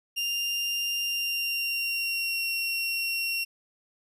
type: tone with pitch glide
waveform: 30% pulse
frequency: 2794 to 2737 Hz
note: F7 to F7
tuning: 0 to -36 cents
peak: -24 dBFS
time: 0.16-3.45 s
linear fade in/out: 20 ms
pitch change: -36 cents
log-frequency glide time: 1.01-2.45 s
effects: resampled to 32000 Hz